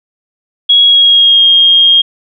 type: tone with pitch glide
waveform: sine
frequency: 3322 to 3237 Hz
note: G#7 to G#7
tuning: 0 to -45 cents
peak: -3 dBFS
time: 0.69-2.02 s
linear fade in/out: 10 ms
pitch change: -45 cents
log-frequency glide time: 0.83-1.44 s
effects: none